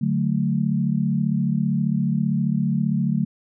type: chord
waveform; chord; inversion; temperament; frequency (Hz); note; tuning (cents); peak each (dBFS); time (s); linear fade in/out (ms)
sine; D major; none; equal; 146.83 / 185 / 220; D3 / F#3 / A3; 0 / 0 / 0; -23; 0.01-3.25; 10
effects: none